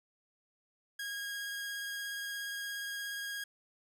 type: tone with vibrato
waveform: sawtooth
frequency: 1636 Hz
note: G#6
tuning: 26 cents flat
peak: -34 dBFS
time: 0.99-3.44 s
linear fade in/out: 5 ms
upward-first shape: triangle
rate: 17 Hz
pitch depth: 14 cents each way
effects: none